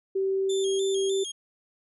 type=tone with pitch glide; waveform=sine; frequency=385.7 to 388.2 Hz; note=G4 to G4; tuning=-28 to -17 cents; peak=-23 dBFS; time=0.15-1.24 s; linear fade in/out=10 ms; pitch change=+11 cents; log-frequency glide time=0.34-0.81 s
type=tone with vibrato; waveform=25% pulse; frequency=3400 Hz; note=G#7; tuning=40 cents sharp; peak=-29 dBFS; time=0.49-1.32 s; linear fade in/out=10 ms; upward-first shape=square; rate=3.3 Hz; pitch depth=72 cents each way
effects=resampled to 32000 Hz